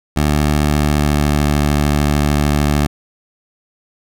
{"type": "tone with pitch glide", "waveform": "15% pulse", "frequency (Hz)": [74.4, 73.33], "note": ["D2", "D2"], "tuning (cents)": [23, -2], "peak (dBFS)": -6, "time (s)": [0.16, 2.87], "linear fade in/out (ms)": 10, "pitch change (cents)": -25, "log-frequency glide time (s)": [0.6, 1.57], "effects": []}